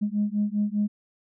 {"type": "beating tone pair", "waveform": "sine", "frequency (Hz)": [205.3, 210.3], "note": ["G#3", "G#3"], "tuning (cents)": [-20, 22], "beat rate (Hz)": 5, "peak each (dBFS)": -25, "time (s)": [0.01, 0.88], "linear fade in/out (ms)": 20, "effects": ["tanh soft clip ceiling -16 dBFS"]}